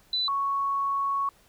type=tone pair in turn; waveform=sine; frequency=3989 / 1109.4 Hz; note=B7 / C#6; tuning=+17 / +1 cents; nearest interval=octave + minor seventh; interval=2216 cents; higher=first; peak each=-24 dBFS; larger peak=neither; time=0.13-0.28 / 0.28-1.29 s; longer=second; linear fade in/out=2 ms; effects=pink hiss -60 dBFS RMS until 1.48 s